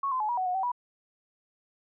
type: tone with pitch steps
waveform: sine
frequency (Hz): 1103 / 1028 / 853 / 961 / 745 / 727 / 765 / 976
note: C#6 / C6 / G#5 / B5 / F#5 / F#5 / G5 / B5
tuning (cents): -9 / -31 / +46 / -48 / +12 / -31 / -42 / -21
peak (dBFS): -26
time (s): 0.03-0.718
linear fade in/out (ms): 5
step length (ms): 86
effects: none